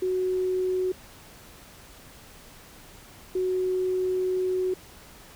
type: tone pair in turn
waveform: sine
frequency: 370 / 370 Hz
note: F#4 / F#4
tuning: 0 / 0 cents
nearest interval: unison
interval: 0 cents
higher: neither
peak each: -23 dBFS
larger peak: neither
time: 0.02-0.92 / 3.35-4.74 s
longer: second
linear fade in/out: 5 ms
effects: pink hiss -49 dBFS RMS until 5.35 s